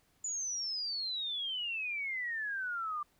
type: exponential sweep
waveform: sine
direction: down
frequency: 7040 to 1174.7 Hz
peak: -34 dBFS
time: 0.24-3.03 s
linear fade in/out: 5 ms
effects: pink hiss -71 dBFS RMS until 3.19 s